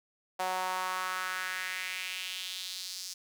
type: tone with high-pass filter sweep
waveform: sawtooth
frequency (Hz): 185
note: F#3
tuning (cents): 0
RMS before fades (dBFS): -36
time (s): 0.39-3.14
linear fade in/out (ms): 10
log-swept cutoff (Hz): 730 to 5400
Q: 2.7
effects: none